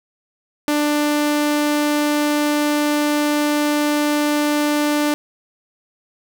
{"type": "tone", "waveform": "sawtooth", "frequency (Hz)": 295.8, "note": "D4", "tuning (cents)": 13, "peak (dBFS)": -12, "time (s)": [0.68, 5.14], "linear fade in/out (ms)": 0, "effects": []}